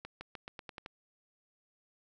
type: accelerating click train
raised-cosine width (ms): 0.3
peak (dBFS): -27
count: 8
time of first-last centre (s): 0.05-0.861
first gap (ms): 160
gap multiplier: 0.89
effects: none